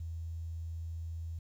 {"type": "tone with quantisation", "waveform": "sine", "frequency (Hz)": 82.41, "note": "E2", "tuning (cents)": 0, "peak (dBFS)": -37, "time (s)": [0, 1.39], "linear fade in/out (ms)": 5, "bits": 11, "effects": []}